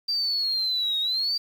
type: linear two-way sweep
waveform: sine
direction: down then up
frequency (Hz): 4699 to 3729 to 4699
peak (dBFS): -22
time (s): 0.08-1.38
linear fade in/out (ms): 10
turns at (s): 1
effects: tanh soft clip ceiling -18 dBFS + 8-bit